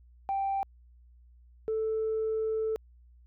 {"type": "tone pair in turn", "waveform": "sine", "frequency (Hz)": [784, 440], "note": ["G5", "A4"], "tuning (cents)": [0, 0], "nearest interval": "minor seventh", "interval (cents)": 1000, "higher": "first", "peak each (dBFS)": -26, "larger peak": "neither", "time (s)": [[0.29, 0.63], [1.68, 2.76]], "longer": "second", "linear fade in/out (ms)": 0, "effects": ["tanh soft clip ceiling -24 dBFS", "added 60 Hz sine -54 dBFS peak until 3.26 s"]}